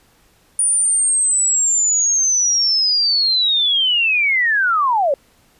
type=linear sweep; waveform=sine; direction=down; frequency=9530 to 526 Hz; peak=-13 dBFS; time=0.59-5.14 s; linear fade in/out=2 ms; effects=pink hiss -55 dBFS RMS until 5.59 s + resampled to 32000 Hz